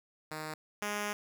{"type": "tone pair in turn", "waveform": "5% pulse", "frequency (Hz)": [155.2, 207.2], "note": ["D#3", "G#3"], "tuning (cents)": [-4, -4], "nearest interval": "perfect fourth", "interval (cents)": 500, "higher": "second", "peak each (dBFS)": [-27, -22], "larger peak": "second", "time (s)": [[0.31, 0.54], [0.82, 1.13]], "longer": "second", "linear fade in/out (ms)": 2, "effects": []}